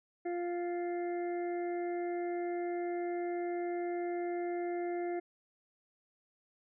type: harmonic tone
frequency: 349.2 Hz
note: F4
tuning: in tune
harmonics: 1 / 2 / 4 / 5 / 6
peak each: -34 / -40 / -56 / -54 / -51 dBFS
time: 0.25-5.2 s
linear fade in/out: 10 ms
effects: none